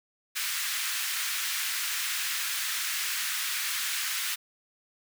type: high-pass noise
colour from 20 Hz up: pink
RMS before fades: -31 dBFS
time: 0.35-4.36 s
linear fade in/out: 20 ms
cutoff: 1500 Hz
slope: 24 dB/octave
effects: none